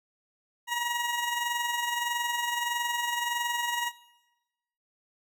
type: tone with amplitude modulation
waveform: 20% pulse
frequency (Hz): 954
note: A#5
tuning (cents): +40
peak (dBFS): -21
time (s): 0.67-3.92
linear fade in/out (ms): 50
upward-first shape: sine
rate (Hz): 21.6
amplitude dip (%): 45
effects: noise-tail reverb RT60 1.0 s tail -19 dB re dry